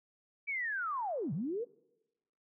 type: linear two-way sweep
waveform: sine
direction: down then up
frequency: 2325 to 129.9 to 502 Hz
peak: -33 dBFS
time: 0.47-1.65 s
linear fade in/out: 20 ms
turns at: 1.33 s
effects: noise-tail reverb RT60 1.0 s tail -24 dB re dry